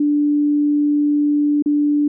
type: tone with dropouts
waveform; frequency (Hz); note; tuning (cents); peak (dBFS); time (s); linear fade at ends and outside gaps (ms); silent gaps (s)
sine; 293.4; D4; -2; -13; 0-2.08; 5; 1.624-1.659
effects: none